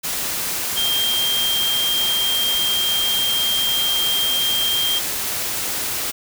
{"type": "tone in noise", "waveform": "sine", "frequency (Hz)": 3192, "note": "G7", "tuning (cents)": 31, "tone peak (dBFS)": -18, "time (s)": [0.76, 5], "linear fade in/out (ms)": 20, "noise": "white", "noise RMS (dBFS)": -24, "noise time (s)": [0.03, 6.12], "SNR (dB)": 3, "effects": []}